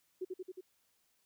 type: tone with echo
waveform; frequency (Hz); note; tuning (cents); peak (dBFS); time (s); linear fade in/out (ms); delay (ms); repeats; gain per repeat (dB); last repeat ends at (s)
sine; 370; F#4; 0; -35; 0.21-0.25; 10; 90; 4; -2; 0.61
effects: white hiss -75 dBFS RMS until 1.25 s